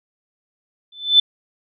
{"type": "tone with exponential growth", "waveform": "sine", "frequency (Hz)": 3520, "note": "A7", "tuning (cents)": 0, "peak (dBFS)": -5, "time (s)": [0.92, 1.2], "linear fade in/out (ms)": 5, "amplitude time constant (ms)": 60, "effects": []}